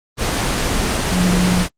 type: tone in noise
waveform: sine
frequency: 180 Hz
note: F#3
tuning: 47 cents flat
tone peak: -14 dBFS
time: 1.11-1.66 s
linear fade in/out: 50 ms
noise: pink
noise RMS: -18 dBFS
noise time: 0.17-1.69 s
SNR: +1 dB
effects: low-pass 9000 Hz 12 dB/octave + Opus 24 kbps